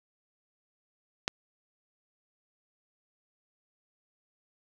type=click; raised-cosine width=0.2 ms; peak=-10 dBFS; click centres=1.279 s; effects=none